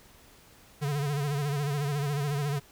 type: tone with vibrato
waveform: square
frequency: 143.8 Hz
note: D3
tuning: 36 cents flat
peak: -28 dBFS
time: 0.81-2.6 s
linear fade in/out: 20 ms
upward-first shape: sine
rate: 14 Hz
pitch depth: 72 cents each way
effects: pink hiss -56 dBFS RMS until 2.71 s